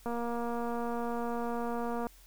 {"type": "click train", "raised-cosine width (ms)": 1, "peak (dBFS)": -23, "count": 475, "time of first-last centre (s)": [0.06, 2.068], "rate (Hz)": 236, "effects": ["added 44 Hz sine -56 dBFS peak until 2.26 s", "white hiss -60 dBFS RMS until 2.26 s"]}